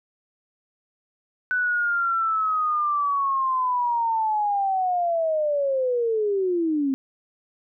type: linear sweep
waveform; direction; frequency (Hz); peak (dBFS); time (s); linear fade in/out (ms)
sine; down; 1500 to 261.6; -20; 1.51-6.94; 0
effects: none